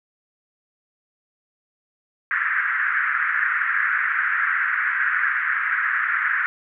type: band-pass noise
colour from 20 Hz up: pink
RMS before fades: -22 dBFS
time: 2.31-6.46 s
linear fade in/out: 0 ms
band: 1400 to 1900 Hz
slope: 48 dB/octave
effects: none